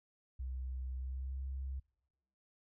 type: tone with pitch glide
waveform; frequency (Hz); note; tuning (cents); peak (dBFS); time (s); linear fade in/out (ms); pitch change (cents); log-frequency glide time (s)
sine; 64.3 to 66.61; C2 to C2; -30 to +32; -38; 0.39-1.8; 10; +62; 0.96-1.42
effects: noise-tail reverb RT60 0.9 s tail -26 dB re dry